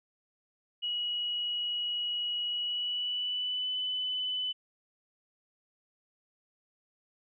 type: tone with pitch glide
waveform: sine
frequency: 2912 to 3006 Hz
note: F#7 to F#7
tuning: -28 to +27 cents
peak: -30 dBFS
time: 0.82-4.53 s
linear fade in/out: 20 ms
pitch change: +55 cents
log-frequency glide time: 2.46-3.77 s
effects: none